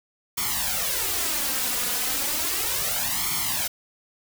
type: noise with flanger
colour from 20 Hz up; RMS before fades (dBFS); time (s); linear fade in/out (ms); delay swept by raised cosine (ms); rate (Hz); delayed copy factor
white; -26; 0.37-3.68; 10; 0.91 to 4.11; 0.34; +0.85
effects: none